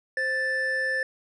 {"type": "tone pair together", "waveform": "triangle", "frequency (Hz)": [523.3, 1761.2], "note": ["C5", "A6"], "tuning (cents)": [0, 1], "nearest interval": "octave + major sixth", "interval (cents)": 2101, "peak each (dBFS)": [-30, -23], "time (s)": [0.17, 1.03], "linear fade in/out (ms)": 2, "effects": ["resampled to 22050 Hz"]}